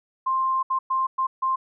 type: tone bursts at uneven times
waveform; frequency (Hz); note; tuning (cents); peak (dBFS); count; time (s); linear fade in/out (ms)
sine; 1052; C6; +9; -20; 5; 0.26-0.63 / 0.7-0.79 / 0.9-1.07 / 1.18-1.27 / 1.42-1.56; 10
effects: none